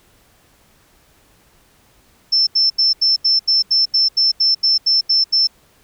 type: tone bursts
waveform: sine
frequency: 5330 Hz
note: E8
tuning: 18 cents sharp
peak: -11 dBFS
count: 14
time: 2.32-5.473 s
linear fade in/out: 10 ms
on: 150 ms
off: 81 ms
effects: pink hiss -54 dBFS RMS until 5.83 s